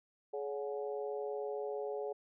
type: harmonic tone with a mistuned harmonic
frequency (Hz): 140.7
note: C#3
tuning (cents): +26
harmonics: 3 / 4 / 5 / 6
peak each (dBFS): -38 / -42 / -46 / -51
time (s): 0.33-2.13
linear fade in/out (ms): 10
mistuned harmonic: 5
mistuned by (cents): +65
effects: none